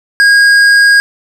sine tone with hard clipping, 1633 Hz, G#6, 30 cents flat, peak -5 dBFS, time 0.2-1 s, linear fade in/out 0 ms, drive 9 dB, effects none

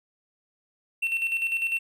triangle tone with tremolo, 2700 Hz, E7, 41 cents sharp, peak -21 dBFS, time 1.02-1.79 s, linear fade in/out 10 ms, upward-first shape square, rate 10 Hz, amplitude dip 50%, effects none

